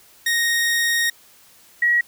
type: tone pair in turn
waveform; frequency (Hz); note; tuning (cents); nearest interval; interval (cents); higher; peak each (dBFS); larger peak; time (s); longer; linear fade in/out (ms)
sawtooth / sine; 1864.7 / 1911.6; A#6 / A#6; 0 / +43; unison; 43; second; -14; neither; 0.26-1.1 / 1.82-2.01; first; 5
effects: white hiss -51 dBFS RMS until 2.07 s